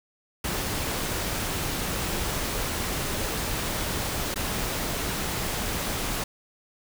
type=noise with dropouts; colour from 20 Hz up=pink; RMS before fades=-29 dBFS; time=0.44-6.24 s; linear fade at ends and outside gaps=5 ms; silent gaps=4.343-4.358 s; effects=none